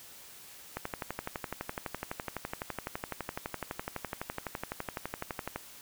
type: click train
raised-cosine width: 0.5 ms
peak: -19 dBFS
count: 58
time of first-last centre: 0.77-5.56 s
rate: 11.9 Hz
effects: white hiss -51 dBFS RMS until 5.81 s

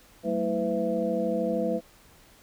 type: tone cluster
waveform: sine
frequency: 191 / 223.9 / 326.3 / 503 / 666 Hz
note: G3 / A3 / E4 / B4 / E5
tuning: -45 / +30 / -18 / +32 / +18 cents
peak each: -32 / -31 / -33 / -28 / -32 dBFS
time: 0.23-1.81 s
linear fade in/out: 50 ms
effects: pink hiss -56 dBFS RMS until 2.42 s

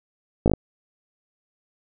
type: slowing click train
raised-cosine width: 2 ms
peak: -5 dBFS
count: 5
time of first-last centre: 0.46-0.536 s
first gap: 18 ms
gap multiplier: 1.04
effects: none

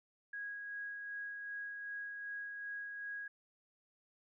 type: tone with tremolo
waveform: sine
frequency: 1650 Hz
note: G#6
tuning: 12 cents flat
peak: -40 dBFS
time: 0.33-3.28 s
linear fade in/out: 5 ms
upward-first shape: sine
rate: 2.6 Hz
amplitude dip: 30%
effects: none

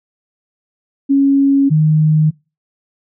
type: tone pair in turn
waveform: sine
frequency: 276.4 / 154.77 Hz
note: C#4 / D#3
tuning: -5 / -9 cents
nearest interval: minor seventh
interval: 1004 cents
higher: first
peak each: -8 dBFS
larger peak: neither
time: 1.09-1.7 / 1.7-2.31 s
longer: neither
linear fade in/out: 20 ms
effects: noise-tail reverb RT60 0.3 s tail -25 dB re dry

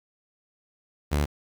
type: tone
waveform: sawtooth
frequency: 73.2 Hz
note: D2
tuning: 5 cents flat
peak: -18 dBFS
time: 1.11-1.26 s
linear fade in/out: 20 ms
effects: 8-bit

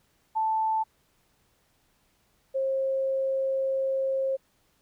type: tone pair in turn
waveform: sine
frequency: 880 / 534.9 Hz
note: A5 / C5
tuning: 0 / +38 cents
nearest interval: major sixth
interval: 862 cents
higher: first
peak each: -23 / -24 dBFS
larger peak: first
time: 0.35-0.84 / 2.54-4.37 s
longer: second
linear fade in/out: 20 ms
effects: pink hiss -68 dBFS RMS until 4.81 s

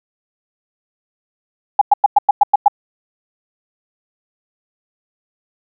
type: tone bursts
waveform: sine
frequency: 819 Hz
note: G#5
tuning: 24 cents flat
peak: -4 dBFS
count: 8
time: 1.79-2.682 s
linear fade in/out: 5 ms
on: 24 ms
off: 100 ms
effects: none

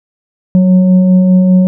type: tone with frequency modulation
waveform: sine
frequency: 185 Hz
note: F#3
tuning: in tune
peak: -4 dBFS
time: 0.55-1.67 s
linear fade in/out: 0 ms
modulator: 365 Hz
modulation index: 0.36
effects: none

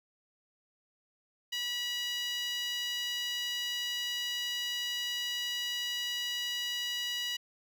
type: tone with high-pass filter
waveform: 10% pulse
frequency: 971 Hz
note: B5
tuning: 30 cents flat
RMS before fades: -35 dBFS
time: 1.52-7.37 s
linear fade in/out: 10 ms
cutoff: 2500 Hz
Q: 4.1
effects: none

